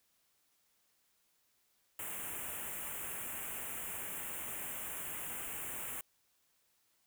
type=band-stop noise; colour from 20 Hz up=white; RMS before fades=-42 dBFS; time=1.99-6.01 s; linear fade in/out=2 ms; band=3000 to 7400 Hz; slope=48 dB/octave; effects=white hiss -75 dBFS RMS until 7.06 s